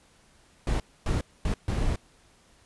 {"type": "noise bursts at uneven times", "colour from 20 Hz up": "brown", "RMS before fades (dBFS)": -26, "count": 4, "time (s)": [[0.67, 0.8], [1.06, 1.21], [1.45, 1.54], [1.68, 1.96]], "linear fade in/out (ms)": 2, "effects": ["pink hiss -60 dBFS RMS until 2.65 s", "resampled to 24000 Hz"]}